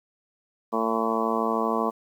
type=harmonic tone; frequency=112.8 Hz; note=A2; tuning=44 cents sharp; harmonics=2 / 3 / 4 / 5 / 6 / 7 / 8 / 9 / 10; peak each=-29 / -33 / -29 / -34 / -31 / -35 / -34 / -30 / -30 dBFS; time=0.72-1.91 s; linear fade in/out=20 ms; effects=9-bit